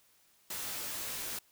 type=noise with comb filter; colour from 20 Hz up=white; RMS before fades=-39 dBFS; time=0.5-1.39 s; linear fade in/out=5 ms; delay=18 ms; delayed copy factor=-0.7; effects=white hiss -67 dBFS RMS until 1.51 s

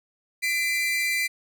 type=tone pair together; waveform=40% pulse; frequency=2023 / 2362 Hz; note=B6 / D7; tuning=+41 / +9 cents; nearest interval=minor third; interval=268 cents; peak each=-25 dBFS; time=0.42-1.28 s; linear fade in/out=20 ms; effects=none

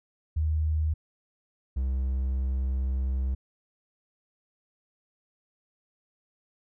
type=tone pair in turn; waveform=sine / triangle; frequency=77.78 / 65.4 Hz; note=D#2 / C2; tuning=0 / 0 cents; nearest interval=minor third; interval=300 cents; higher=first; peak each=-23 dBFS; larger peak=neither; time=0.36-0.94 / 1.76-3.35 s; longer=second; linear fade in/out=10 ms; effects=none

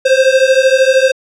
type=beating tone pair; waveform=square; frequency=520 / 533 Hz; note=C5 / C5; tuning=-11 / +32 cents; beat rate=13 Hz; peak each=-11 dBFS; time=0.05-1.12 s; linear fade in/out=10 ms; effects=low-pass 6000 Hz 12 dB/octave

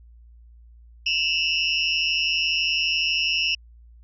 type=tone cluster; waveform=sine; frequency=2635 / 2809 / 2961 / 5150 / 5530 Hz; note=E7 / F7 / F#7 / E8 / F8; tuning=-1 / +9 / +1 / -41 / -18 cents; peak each=-25 / -25 / -28 / -31 / -29 dBFS; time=1.06-3.55 s; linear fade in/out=5 ms; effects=added 58 Hz sine -46 dBFS peak until 4.03 s

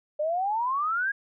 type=exponential sweep; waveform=sine; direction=up; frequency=587.3 to 1661.2 Hz; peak=-24 dBFS; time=0.19-1.12 s; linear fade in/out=10 ms; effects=none

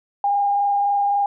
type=tone with frequency modulation; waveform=sine; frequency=808 Hz; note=G#5; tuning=48 cents flat; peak=-16 dBFS; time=0.24-1.26 s; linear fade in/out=2 ms; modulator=23.7 Hz; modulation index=0.36; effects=none

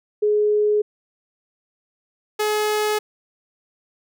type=tone pair in turn; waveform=sine / sawtooth; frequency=420 / 424.1 Hz; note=G#4 / G#4; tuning=+19 / +36 cents; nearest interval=unison; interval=17 cents; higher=second; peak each=-15 dBFS; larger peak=neither; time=0.22-0.82 / 2.39-2.99 s; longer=neither; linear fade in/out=10 ms; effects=none

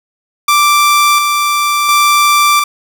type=tone with tremolo; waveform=sawtooth; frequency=1174.7 Hz; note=D6; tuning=in tune; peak=-3 dBFS; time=0.48-2.64 s; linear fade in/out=5 ms; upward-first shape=square; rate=0.71 Hz; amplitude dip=35%; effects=none

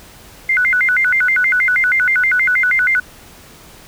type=tone with vibrato; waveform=sine; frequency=1763 Hz; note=A6; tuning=3 cents sharp; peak=-11 dBFS; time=0.49-3 s; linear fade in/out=5 ms; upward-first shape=square; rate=6.3 Hz; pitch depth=300 cents each way; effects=pink hiss -41 dBFS RMS until 3.87 s

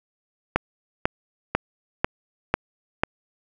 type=click train; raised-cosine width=0.5 ms; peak=-3 dBFS; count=6; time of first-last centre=0.56-3.035 s; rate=2.02 Hz; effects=none

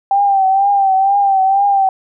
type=tone with vibrato; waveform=sine; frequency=784 Hz; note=G5; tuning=in tune; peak=-9 dBFS; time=0.11-1.89 s; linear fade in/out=2 ms; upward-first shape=triangle; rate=2.1 Hz; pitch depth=62 cents each way; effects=none

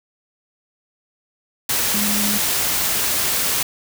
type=tone in noise; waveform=sine; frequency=207.7 Hz; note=G#3; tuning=in tune; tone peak=-23 dBFS; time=1.94-2.38 s; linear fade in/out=5 ms; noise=white; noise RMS=-20 dBFS; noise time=1.69-3.63 s; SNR=-6 dB; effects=none

